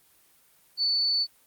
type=tone; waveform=sine; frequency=4484 Hz; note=C#8; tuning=19 cents sharp; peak=-22 dBFS; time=0.77-1.27 s; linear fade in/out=50 ms; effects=white hiss -61 dBFS RMS until 1.46 s + Opus 24 kbps